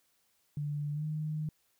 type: tone with pitch glide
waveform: sine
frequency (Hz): 146.83 to 153.86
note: D3 to D#3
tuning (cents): 0 to -19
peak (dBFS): -32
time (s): 0.57-1.49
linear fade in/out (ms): 2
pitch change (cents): +81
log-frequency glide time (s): 0.93-1.04
effects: white hiss -73 dBFS RMS until 1.79 s